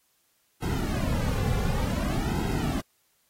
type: noise with flanger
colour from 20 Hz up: brown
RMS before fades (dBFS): -27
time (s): 0.62-2.81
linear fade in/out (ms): 5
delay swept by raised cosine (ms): 1.7 to 3.2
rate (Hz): 0.55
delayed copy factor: -0.9
effects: white hiss -69 dBFS RMS until 3.29 s + AAC 48 kbps